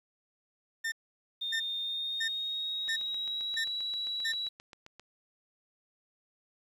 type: tone bursts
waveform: 40% pulse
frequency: 1806 Hz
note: A6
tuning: 45 cents sharp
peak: -30 dBFS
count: 6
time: 0.84-4.326 s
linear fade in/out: 10 ms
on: 81 ms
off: 600 ms
type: tone with pitch glide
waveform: sine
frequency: 3647 to 3909 Hz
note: A#7 to B7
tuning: -39 to -19 cents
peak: -32 dBFS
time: 1.41-4.49 s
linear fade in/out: 10 ms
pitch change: +120 cents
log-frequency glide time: 1.81-3.68 s
type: click train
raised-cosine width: 0.2 ms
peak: -31 dBFS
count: 17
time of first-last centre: 2.88-4.996 s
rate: 7.56 Hz
effects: low-pass 10000 Hz 12 dB/octave + 10-bit